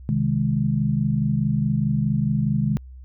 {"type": "chord", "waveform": "sine", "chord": "Ab major", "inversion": "first", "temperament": "equal", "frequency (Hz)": [130.81, 155.56, 207.7], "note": ["C3", "Eb3", "Ab3"], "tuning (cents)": [0, 0, 0], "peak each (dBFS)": -23, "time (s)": [0.09, 2.77], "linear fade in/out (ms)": 0, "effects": ["added 64 Hz sine -38 dBFS peak until 3.04 s"]}